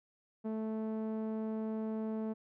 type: tone with low-pass filter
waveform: sawtooth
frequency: 219.2 Hz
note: A3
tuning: 6 cents flat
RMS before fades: -37 dBFS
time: 0.44-2.34 s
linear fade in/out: 20 ms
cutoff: 650 Hz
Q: 0.76
effects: none